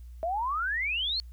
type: exponential sweep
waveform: sine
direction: up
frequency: 639 to 4435 Hz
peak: -27 dBFS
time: 0.23-1.2 s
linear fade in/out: 0 ms
effects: added 60 Hz sine -42 dBFS peak until 1.32 s + white hiss -69 dBFS RMS until 1.32 s